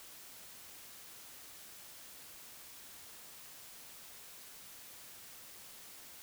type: silence
effects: white hiss -53 dBFS RMS until 6.22 s